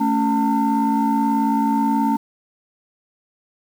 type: tone cluster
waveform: sine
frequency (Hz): 220.5 / 279 / 901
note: A3 / C#4 / A5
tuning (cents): +4 / +11 / +41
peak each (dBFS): -19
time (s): 0-2.17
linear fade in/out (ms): 10
effects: tanh soft clip ceiling -10 dBFS + 7-bit